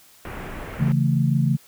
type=low-pass noise; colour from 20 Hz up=pink; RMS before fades=-34 dBFS; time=0.25-0.92 s; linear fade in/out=0 ms; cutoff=2400 Hz; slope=24 dB/octave
type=chord; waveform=sine; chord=A major; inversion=first; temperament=equal; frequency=138.59 / 164.81 / 220 Hz; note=C#3 / E3 / A3; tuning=0 / 0 / 0 cents; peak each=-19 / -22 / -24 dBFS; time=0.79-1.57 s; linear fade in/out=20 ms
effects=white hiss -52 dBFS RMS until 1.67 s